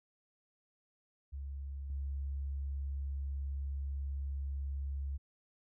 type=tone with level steps; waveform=sine; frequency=69.2 Hz; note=C#2; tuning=2 cents flat; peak=-39 / -35 dBFS; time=1.32-5.18 s; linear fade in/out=20 ms; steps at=1.9 s; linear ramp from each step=2 ms; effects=none